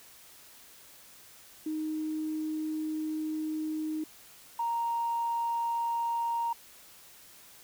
sine tone pair in turn, 311.1 / 932.2 Hz, D#4 / A#5, 0 / 0 cents, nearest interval octave + perfect fifth, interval 1900 cents, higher second, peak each -30 / -27 dBFS, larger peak second, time 1.66-4.04 / 4.59-6.53 s, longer first, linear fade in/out 5 ms, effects tanh soft clip ceiling -23 dBFS + white hiss -54 dBFS RMS until 7.63 s

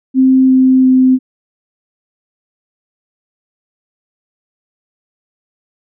sine tone with pitch steps, 261.6 / 259.9 / 258.3 Hz, C4 / C4 / C4, 0 / -11 / -22 cents, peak -5 dBFS, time 0.14-1.19 s, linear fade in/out 50 ms, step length 350 ms, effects none

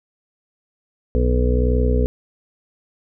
harmonic tone, 61.6 Hz, B1, 4 cents flat, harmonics 1 / 2 / 3 / 4 / 5 / 7 / 8 / 9, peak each -16 / -25 / -32 / -24 / -34 / -24 / -25 / -38 dBFS, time 1.15-2.06 s, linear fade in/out 0 ms, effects none

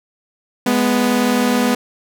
sawtooth tone pair together, 207.7 / 246.9 Hz, G#3 / B3, 0 / 0 cents, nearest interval minor third, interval 300 cents, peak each -15 / -11 dBFS, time 0.66-1.75 s, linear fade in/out 5 ms, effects none

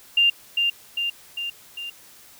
sine tone with echo, 2794 Hz, F7, in tune, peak -14 dBFS, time 0.17-0.3 s, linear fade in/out 5 ms, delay 400 ms, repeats 4, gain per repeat -4 dB, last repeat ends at 1.9 s, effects white hiss -49 dBFS RMS until 2.39 s

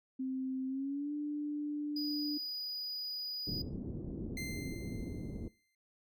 sine tone with pitch glide, 261.6 to 295.3 Hz, C4 to D4, 0 to +10 cents, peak -34 dBFS, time 0.19-2.38 s, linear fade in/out 10 ms, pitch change +210 cents, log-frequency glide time 0.67-1.13 s
triangle tone, 4933 Hz, D#8, 16 cents flat, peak -36 dBFS, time 1.96-3.62 s, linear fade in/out 5 ms
white low-pass noise, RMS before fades -41 dBFS, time 3.47-5.48 s, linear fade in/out 2 ms, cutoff 320 Hz, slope 24 dB/octave
sawtooth tone with exponential decay, 2084 Hz, C7, 7 cents flat, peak -36 dBFS, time 4.37-5.75 s, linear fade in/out 2 ms, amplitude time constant 300 ms
effects noise-tail reverb RT60 0.3 s tail -21 dB re dry

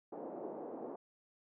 pink band-pass noise, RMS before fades -45 dBFS, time 0.12-0.96 s, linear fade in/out 5 ms, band 280 to 740 Hz, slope 24 dB/octave, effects none

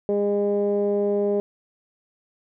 15% pulse tone with low-pass filter, 203.6 Hz, G#3, 34 cents flat, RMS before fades -22 dBFS, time 0.09-1.4 s, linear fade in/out 0 ms, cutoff 490 Hz, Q 4.8, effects none

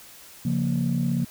sine chord, Bb minor, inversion first, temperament equal, 138.59 / 174.61 / 233.1 Hz, Db3 / F3 / Bb3, 0 / 0 / 0 cents, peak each -25 dBFS, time 0.45-1.25 s, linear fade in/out 5 ms, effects tanh soft clip ceiling -15 dBFS + white hiss -47 dBFS RMS until 1.3 s

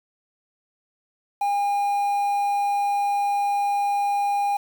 triangle tone with quantisation, 810 Hz, G#5, 43 cents flat, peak -18 dBFS, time 1.41-4.57 s, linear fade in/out 5 ms, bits 7, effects none

